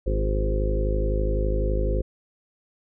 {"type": "harmonic tone with a mistuned harmonic", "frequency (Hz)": 51.91, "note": "G#1", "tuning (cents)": 0, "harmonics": [1, 2, 3, 4, 5, 6, 7, 8, 9, 10], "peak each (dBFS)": [-22, -32, -36, -37, -38, -41, -32, -33, -42, -31], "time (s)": [0.06, 2.02], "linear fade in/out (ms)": 10, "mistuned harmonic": 7, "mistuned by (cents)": -17, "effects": []}